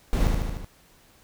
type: noise with echo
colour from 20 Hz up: brown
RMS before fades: -22 dBFS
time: 0.13-0.27 s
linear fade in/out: 0 ms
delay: 75 ms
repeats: 5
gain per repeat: -3 dB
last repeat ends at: 0.645 s
effects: pink hiss -57 dBFS RMS until 1.23 s